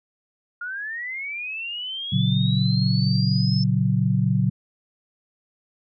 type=linear sweep; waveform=sine; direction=up; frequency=1404 to 5300 Hz; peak=-28 dBFS; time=0.61-3.64 s; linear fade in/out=5 ms
type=chord; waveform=sine; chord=F# major; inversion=first; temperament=equal with one note detuned; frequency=116.54 / 140.69 / 185 Hz; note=A#2 / C#3 / F#3; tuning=0 / +26 / 0 cents; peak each=-22 dBFS; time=2.12-4.5 s; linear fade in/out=10 ms
effects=none